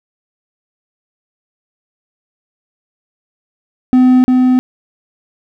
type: tone with echo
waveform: triangle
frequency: 254.1 Hz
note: B3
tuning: 49 cents sharp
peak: -3 dBFS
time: 3.93-4.24 s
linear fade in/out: 0 ms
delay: 350 ms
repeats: 1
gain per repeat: -2 dB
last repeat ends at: 4.59 s
effects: none